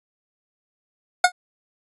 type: tone with exponential decay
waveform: 25% pulse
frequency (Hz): 723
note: F#5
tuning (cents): -40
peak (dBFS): -4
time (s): 1.24-1.32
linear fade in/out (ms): 5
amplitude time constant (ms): 16
effects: resampled to 24000 Hz